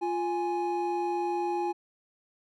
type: tone pair together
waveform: triangle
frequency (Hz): 349.2 / 830.6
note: F4 / G#5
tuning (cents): 0 / 0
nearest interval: octave + minor third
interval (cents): 1500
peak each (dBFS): -28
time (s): 0.01-1.73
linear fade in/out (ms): 20
effects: none